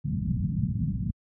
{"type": "low-pass noise", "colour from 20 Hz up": "white", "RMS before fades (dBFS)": -27, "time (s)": [0.04, 1.11], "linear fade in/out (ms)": 10, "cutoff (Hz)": 210, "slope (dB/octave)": 48, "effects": ["high-pass 60 Hz 12 dB/octave"]}